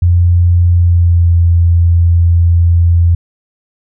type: tone with pitch glide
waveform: sine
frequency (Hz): 87.31 to 85.32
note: F2 to F2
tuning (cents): 0 to -40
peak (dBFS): -5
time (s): 0.02-3.15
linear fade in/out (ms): 5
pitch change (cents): -40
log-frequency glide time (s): 0.72-1.32
effects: none